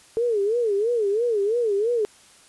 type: tone with vibrato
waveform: sine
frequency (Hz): 438.1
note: A4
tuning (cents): -7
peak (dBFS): -19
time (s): 0.17-2.05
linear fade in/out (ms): 0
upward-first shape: sine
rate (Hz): 3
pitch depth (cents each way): 180
effects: white hiss -52 dBFS RMS until 2.48 s + resampled to 24000 Hz